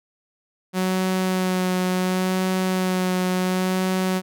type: tone with vibrato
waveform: sawtooth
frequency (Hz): 185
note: F#3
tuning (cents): 0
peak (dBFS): -16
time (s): 0.73-4.22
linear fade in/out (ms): 50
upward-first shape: sine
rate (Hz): 0.7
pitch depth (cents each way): 16
effects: none